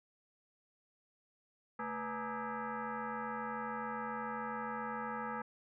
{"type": "tone with frequency modulation", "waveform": "sine", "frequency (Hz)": 222.1, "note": "A3", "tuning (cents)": 16, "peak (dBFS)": -37, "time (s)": [1.79, 5.42], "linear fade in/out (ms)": 5, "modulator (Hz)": 357, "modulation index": 4, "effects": []}